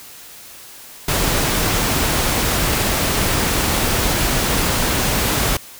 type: noise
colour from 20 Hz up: pink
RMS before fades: -18 dBFS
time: 1.08-5.57 s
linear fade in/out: 5 ms
effects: white hiss -39 dBFS RMS until 5.79 s